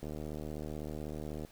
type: click train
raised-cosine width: 2 ms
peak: -28 dBFS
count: 109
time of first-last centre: 0.03-1.449 s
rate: 76.1 Hz
effects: pink hiss -60 dBFS RMS until 1.51 s